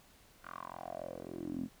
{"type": "tone with band-pass filter sweep", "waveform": "10% pulse", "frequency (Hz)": 43.65, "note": "F1", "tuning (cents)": 0, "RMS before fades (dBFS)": -43, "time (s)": [0.42, 1.69], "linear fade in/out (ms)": 50, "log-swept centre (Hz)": [1400, 230], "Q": 6, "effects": ["pink hiss -63 dBFS RMS until 1.8 s"]}